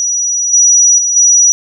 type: tone with level steps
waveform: sine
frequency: 5840 Hz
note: F#8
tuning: 24 cents flat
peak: -11 / -4 / -10 / -4 dBFS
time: 0-1.52 s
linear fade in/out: 0 ms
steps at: 0.53 / 0.98 / 1.16 s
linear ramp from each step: 5 ms
effects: none